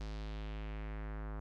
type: tone with low-pass filter sweep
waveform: square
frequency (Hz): 52.8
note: G#1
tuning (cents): +29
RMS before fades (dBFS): -42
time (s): 0-1.4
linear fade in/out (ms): 5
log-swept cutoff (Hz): 5200 to 1300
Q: 1.8
effects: 13-bit